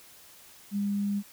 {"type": "tone", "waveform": "sine", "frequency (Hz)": 202.2, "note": "G#3", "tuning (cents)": -46, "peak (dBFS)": -26, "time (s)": [0.71, 1.23], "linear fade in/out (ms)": 50, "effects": ["white hiss -53 dBFS RMS until 1.32 s"]}